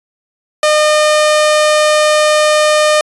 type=tone; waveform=sawtooth; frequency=608 Hz; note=D#5; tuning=40 cents flat; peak=-4 dBFS; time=0.63-3.01 s; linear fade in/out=2 ms; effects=resampled to 24000 Hz